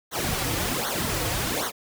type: noise with flanger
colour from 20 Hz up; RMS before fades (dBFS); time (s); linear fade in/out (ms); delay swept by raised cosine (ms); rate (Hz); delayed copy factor
pink; -27; 0.11-1.72; 50; 0.39 to 5.09; 1.3; -0.9
effects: none

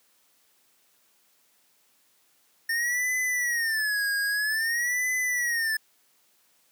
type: tone with vibrato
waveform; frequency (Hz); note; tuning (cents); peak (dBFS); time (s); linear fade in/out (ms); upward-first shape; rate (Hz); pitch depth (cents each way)
square; 1814; A#6; -48; -25; 2.69-5.77; 5; sine; 0.51; 180
effects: white hiss -65 dBFS RMS until 6.71 s + high-pass 150 Hz 12 dB/octave

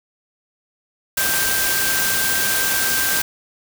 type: tone in noise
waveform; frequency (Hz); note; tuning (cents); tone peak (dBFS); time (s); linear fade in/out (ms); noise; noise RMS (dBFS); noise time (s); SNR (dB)
sine; 1573; G6; +6; -23; 1.17-3.22; 5; white; -20; 1.17-3.22; -6
effects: none

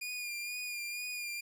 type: tone with vibrato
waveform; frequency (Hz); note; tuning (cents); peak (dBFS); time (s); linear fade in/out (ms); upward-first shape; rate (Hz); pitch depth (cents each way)
sawtooth; 2428; D#7; -43; -34; 0.01-1.41; 10; sine; 2.1; 32
effects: none

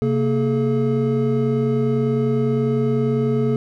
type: tone cluster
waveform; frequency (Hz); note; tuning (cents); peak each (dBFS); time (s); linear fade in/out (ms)
triangle; 132.4 / 230.5 / 427.2; C3 / A#3 / G#4; +21 / -19 / +49; -19; 0.02-3.56; 0
effects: none

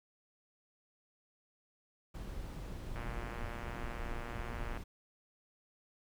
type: noise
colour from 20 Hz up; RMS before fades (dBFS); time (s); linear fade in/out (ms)
brown; -42; 2.14-4.84; 10
type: click train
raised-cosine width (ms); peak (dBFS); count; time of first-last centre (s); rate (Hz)
0.5; -30; 215; 2.96-4.774; 118
effects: none

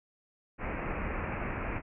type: low-pass noise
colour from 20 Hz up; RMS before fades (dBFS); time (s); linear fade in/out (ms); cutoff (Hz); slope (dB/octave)
pink; -35; 0.58-1.82; 50; 2600; 96
effects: none

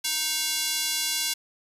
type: tone with high-pass filter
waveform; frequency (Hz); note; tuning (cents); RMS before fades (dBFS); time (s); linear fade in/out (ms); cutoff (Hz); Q
square; 311.1; D#4; 0; -27; 0.04-1.34; 10; 3800; 0.94
effects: resampled to 32000 Hz

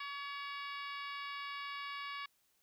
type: harmonic tone with a mistuned harmonic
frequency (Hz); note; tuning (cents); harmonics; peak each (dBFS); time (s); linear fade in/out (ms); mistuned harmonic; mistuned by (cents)
566; C#5; +36; 2 / 3 / 4 / 5 / 6 / 7 / 8 / 9; -44 / -49 / -47 / -51 / -54 / -56 / -56 / -60; 0-2.26; 5; 7; -65
effects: white hiss -75 dBFS RMS until 2.62 s

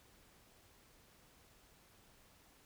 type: silence
effects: pink hiss -66 dBFS RMS until 2.65 s

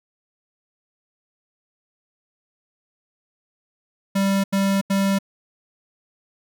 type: tone bursts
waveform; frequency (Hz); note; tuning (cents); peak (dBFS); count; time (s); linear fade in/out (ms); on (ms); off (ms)
square; 196; G3; 0; -18; 3; 4.15-5.188; 10; 290; 84
effects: none

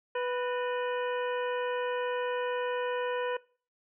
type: harmonic tone with a mistuned harmonic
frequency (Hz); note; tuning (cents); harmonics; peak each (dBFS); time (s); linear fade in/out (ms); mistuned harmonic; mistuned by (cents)
493.9; B4; 0; 1 / 2 / 3 / 4 / 5 / 6; -30 / -36 / -40 / -42 / -44 / -46; 0.15-3.37; 5; 4; -140
effects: noise-tail reverb RT60 0.4 s tail -22 dB re dry

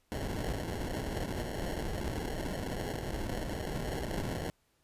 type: noise with sample-and-hold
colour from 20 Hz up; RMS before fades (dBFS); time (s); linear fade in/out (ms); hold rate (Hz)
pink; -36; 0.12-4.5; 0; 1225
effects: pink hiss -73 dBFS RMS until 4.83 s + resampled to 32000 Hz

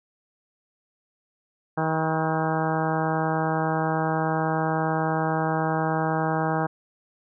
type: harmonic tone with a mistuned harmonic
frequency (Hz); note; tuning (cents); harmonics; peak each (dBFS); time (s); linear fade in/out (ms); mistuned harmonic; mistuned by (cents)
159.4; D#3; +42; 1 / 2 / 3 / 4 / 5 / 6 / 7 / 8 / 9 / 10; -27 / -30 / -31 / -31 / -28 / -33 / -35 / -35 / -37 / -36; 1.77-6.67; 10; 7; -38
effects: none

